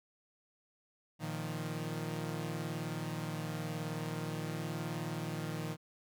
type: chord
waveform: sawtooth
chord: Bb suspended fourth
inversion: none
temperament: equal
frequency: 116.54 / 155.56 / 174.61 Hz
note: Bb2 / Eb3 / F3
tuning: 0 / 0 / 0 cents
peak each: -39 / -35 / -39 dBFS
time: 1.19-5.77 s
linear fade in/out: 50 ms
effects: none

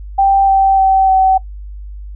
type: tone with pitch steps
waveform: sine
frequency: 784 / 776.3 / 768.8 / 761.2 Hz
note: G5 / G5 / G5 / F#5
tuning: 0 / -17 / -34 / +49 cents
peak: -7 dBFS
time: 0.18-1.38 s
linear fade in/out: 10 ms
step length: 300 ms
effects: noise-tail reverb RT60 0.1 s tail -21 dB re dry + added 50 Hz sine -26 dBFS peak until 2.15 s

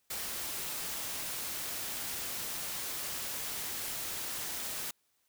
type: noise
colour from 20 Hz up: white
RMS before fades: -38 dBFS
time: 0.1-4.91 s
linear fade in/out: 5 ms
effects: white hiss -75 dBFS RMS until 5.28 s

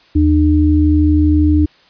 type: tone pair together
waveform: sine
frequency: 80.02 / 302.1 Hz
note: D#2 / D4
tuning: +49 / +49 cents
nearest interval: octave + major seventh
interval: 2300 cents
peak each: -11 dBFS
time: 0.15-1.66 s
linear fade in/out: 10 ms
effects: white hiss -49 dBFS RMS until 1.89 s + resampled to 11025 Hz

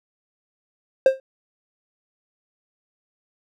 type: tone with exponential decay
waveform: triangle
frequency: 530 Hz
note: C5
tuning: 22 cents sharp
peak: -5 dBFS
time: 1.06-1.2 s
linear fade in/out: 2 ms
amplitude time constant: 30 ms
effects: none

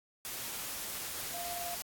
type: tone in noise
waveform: sine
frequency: 698.5 Hz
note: F5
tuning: in tune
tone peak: -40 dBFS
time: 1.34-1.75 s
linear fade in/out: 0 ms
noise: white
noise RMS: -40 dBFS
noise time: 0.25-1.82 s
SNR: -3 dB
effects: AAC 64 kbps

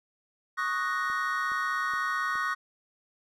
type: chord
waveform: triangle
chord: D# minor seventh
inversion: third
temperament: equal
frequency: 1108.7 / 1244.5 / 1480 / 1864.7 Hz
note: C#6 / D#6 / F#6 / A#6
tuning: 0 / 0 / 0 / 0 cents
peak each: -31 dBFS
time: 0.57-2.55 s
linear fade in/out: 20 ms
type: click train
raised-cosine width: 2 ms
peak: -37 dBFS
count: 4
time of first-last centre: 1.1-2.355 s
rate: 2.39 Hz
effects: none

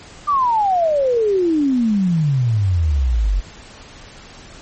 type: exponential sweep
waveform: sine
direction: down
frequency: 1204 to 44.2 Hz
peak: -13 dBFS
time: 0.27-3.41 s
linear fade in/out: 20 ms
effects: pink hiss -40 dBFS RMS until 4.61 s + MP3 32 kbps

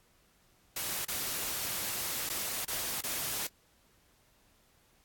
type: noise with dropouts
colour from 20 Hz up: white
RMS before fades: -35 dBFS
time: 0.76-3.47 s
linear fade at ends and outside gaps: 5 ms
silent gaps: 1.05-1.082 / 2.292-2.298 / 2.65-2.679 / 3.009-3.036 s
effects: pink hiss -67 dBFS RMS until 5.04 s + AAC 64 kbps

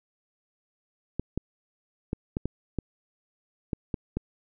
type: clicks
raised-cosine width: 3 ms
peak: -15 dBFS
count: 9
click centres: 1.196 / 1.376 / 2.131 / 2.369 / 2.456 / 2.787 / 3.732 / 3.942 / 4.17 s
effects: none

